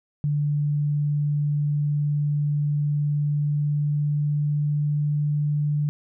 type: tone with pitch glide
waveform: sine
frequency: 146.83 to 147.77 Hz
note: D3 to D3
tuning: 0 to +11 cents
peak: -20 dBFS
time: 0.24-5.89 s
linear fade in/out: 0 ms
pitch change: +11 cents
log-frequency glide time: 3.15-5.16 s
effects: none